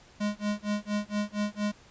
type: tone with tremolo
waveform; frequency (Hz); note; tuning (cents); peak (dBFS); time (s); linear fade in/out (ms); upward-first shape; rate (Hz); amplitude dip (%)
square; 207.7; G#3; 0; -26; 0.2-1.72; 10; sine; 4.3; 100
effects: pink hiss -56 dBFS RMS until 1.9 s + resampled to 16000 Hz